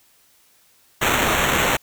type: noise with sample-and-hold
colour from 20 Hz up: blue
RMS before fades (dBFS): -19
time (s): 1.01-1.77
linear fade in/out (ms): 10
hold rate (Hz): 4900
effects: white hiss -57 dBFS RMS until 1.82 s